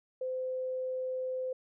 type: tone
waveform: sine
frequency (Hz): 514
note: C5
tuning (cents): -31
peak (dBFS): -32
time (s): 0.21-1.53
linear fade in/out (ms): 5
effects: none